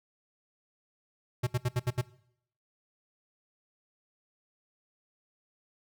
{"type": "tone bursts", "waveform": "square", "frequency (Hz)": 123.47, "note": "B2", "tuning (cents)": 0, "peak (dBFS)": -26, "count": 6, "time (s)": [1.43, 2.015], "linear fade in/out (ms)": 10, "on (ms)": 40, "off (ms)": 69, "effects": ["noise-tail reverb RT60 0.7 s tail -20 dB re dry"]}